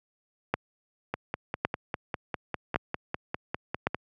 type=two click trains; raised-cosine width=0.5 ms; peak=-14 / -9 dBFS; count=15 / 4; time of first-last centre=1.14-3.946 / 0.54-3.87 s; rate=4.99 / 0.901 Hz; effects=high-pass 80 Hz 12 dB/octave